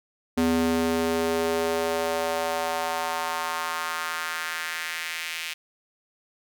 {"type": "tone with high-pass filter sweep", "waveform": "square", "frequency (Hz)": 82.41, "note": "E2", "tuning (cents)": 0, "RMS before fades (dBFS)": -27, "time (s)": [0.37, 5.54], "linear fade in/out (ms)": 10, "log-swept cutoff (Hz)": [240, 2500], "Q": 2.1, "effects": []}